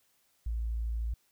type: tone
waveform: sine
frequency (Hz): 56.6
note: A1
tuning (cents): +50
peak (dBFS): -30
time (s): 0.46-1.14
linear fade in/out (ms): 5
effects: white hiss -71 dBFS RMS until 1.31 s